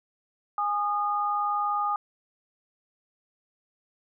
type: tone pair together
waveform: sine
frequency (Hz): 825.4 / 1226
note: G#5 / D#6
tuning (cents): -11 / -26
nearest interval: perfect fifth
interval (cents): 685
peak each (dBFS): -28 / -26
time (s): 0.58-1.96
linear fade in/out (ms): 2
effects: none